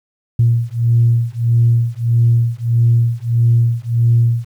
sine beating tone pair, 116.54 / 118.14 Hz, A#2 / A#2, 0 / +24 cents, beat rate 1.6 Hz, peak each -13 dBFS, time 0.39-4.45 s, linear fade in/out 5 ms, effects tanh soft clip ceiling -3 dBFS + 8-bit

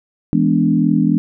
sine chord, E dominant seventh, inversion none, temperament equal with one note detuned, 164.81 / 207.7 / 246.9 / 291.3 Hz, E3 / G#3 / B3 / D4, 0 / 0 / 0 / -14 cents, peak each -17 dBFS, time 0.33-1.18 s, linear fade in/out 0 ms, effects none

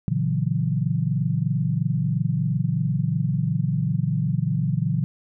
sine chord, F# dominant seventh, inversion first, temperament equal with one note detuned, 116.54 / 141.83 / 164.81 / 185 Hz, A#2 / C#3 / E3 / F#3, 0 / +40 / 0 / 0 cents, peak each -26 / -24 / -25 / -29 dBFS, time 0.08-5.04 s, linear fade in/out 0 ms, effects none

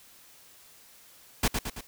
pink noise with echo, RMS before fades -24 dBFS, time 1.43-1.48 s, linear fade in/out 5 ms, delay 110 ms, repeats 3, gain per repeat -5 dB, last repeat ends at 1.81 s, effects white hiss -55 dBFS RMS until 1.87 s

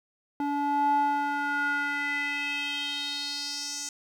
square tone with band-pass filter sweep, 286.9 Hz, D4, 40 cents flat, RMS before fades -29 dBFS, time 0.4-3.89 s, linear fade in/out 2 ms, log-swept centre 600 to 6600 Hz, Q 4.1, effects 10-bit

